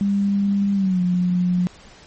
sine tone with pitch glide, 199.9 to 179.12 Hz, G3 to F3, +34 to +44 cents, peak -16 dBFS, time 0.01-1.67 s, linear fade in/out 0 ms, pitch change -190 cents, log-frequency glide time 0.74-1.01 s, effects pink hiss -46 dBFS RMS until 2.06 s + MP3 32 kbps

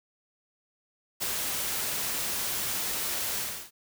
white noise with ADSR envelope, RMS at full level -29 dBFS, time 1.2-3.71 s, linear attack 24 ms, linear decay 20 ms, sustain -2 dB, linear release 330 ms, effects none

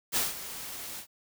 white noise with ADSR envelope, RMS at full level -26 dBFS, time 0.12-1.07 s, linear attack 40 ms, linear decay 170 ms, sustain -14 dB, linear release 90 ms, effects none

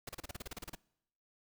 pink noise bursts, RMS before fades -43 dBFS, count 13, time 0.07-0.752 s, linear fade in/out 5 ms, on 22 ms, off 33 ms, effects noise-tail reverb RT60 0.8 s tail -24 dB re dry

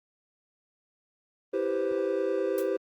triangle chord, C major seventh, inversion first, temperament equal, 329.6 / 392 / 493.9 / 523.3 Hz, E4 / G4 / B4 / C5, 0 / 0 / 0 / 0 cents, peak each -32 / -27 / -32 / -29 dBFS, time 1.53-2.77 s, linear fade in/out 10 ms
blue noise with exponential decay, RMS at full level -36 dBFS, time 2.58-2.69 s, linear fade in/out 2 ms, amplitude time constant 23 ms
effects Opus 24 kbps

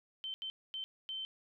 sine tone bursts at uneven times, 3094 Hz, G7, 23 cents flat, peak -38 dBFS, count 4, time 0.24-0.34 / 0.42-0.5 / 0.74-0.84 / 1.09-1.25 s, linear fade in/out 0 ms, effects none

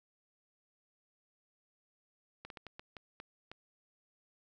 slowing click train, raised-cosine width 0.3 ms, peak -30 dBFS, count 8, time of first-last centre 2.45-3.516 s, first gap 52 ms, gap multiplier 1.35, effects none

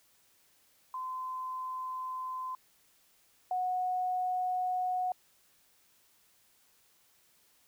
sine tone pair in turn, 1028 / 733.4 Hz, C6 / F#5, -31 / -15 cents, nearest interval tritone, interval 584 cents, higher first, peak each -35 / -29 dBFS, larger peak second, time 0.94-2.55 / 3.51-5.12 s, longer neither, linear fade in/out 2 ms, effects white hiss -67 dBFS RMS until 7.67 s

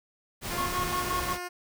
pink noise, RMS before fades -34 dBFS, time 0.41-1.39 s, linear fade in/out 50 ms
10% pulse tone with pitch glide, 350 to 356.3 Hz, F4 to F4, +4 to +35 cents, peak -26 dBFS, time 0.5-1.49 s, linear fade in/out 20 ms, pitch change +31 cents, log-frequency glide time 0.66-0.75 s
triangle tone with tremolo, 1093 Hz, C#6, 25 cents flat, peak -26 dBFS, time 0.57-1.34 s, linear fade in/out 20 ms, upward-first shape square, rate 5.6 Hz, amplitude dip 70%
effects none

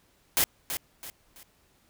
white noise with echo, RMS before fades -23 dBFS, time 0.37-0.44 s, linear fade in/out 0 ms, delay 330 ms, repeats 3, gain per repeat -9 dB, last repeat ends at 1.43 s, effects pink hiss -65 dBFS RMS until 1.89 s

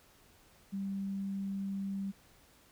sine tone, 196 Hz, G3, in tune, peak -34 dBFS, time 0.72-2.12 s, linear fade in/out 20 ms, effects pink hiss -63 dBFS RMS until 2.71 s

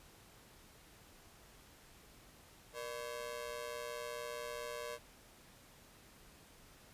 sawtooth ring-modulated tone, 536 Hz, C5, 42 cents sharp, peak -35 dBFS, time 2.73-4.99 s, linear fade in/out 50 ms, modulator 62.3 Hz, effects pink hiss -61 dBFS RMS until 6.93 s + resampled to 32000 Hz

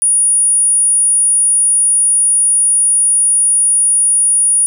sine tone, 9660 Hz, D9, 48 cents sharp, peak -8 dBFS, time 0.02-4.66 s, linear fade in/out 0 ms, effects none

